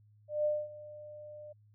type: tone with ADSR envelope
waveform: sine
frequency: 600 Hz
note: D5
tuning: 37 cents sharp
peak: -26 dBFS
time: 0.28-1.53 s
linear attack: 170 ms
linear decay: 230 ms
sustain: -19 dB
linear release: 12 ms
effects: added 105 Hz sine -60 dBFS peak until 1.74 s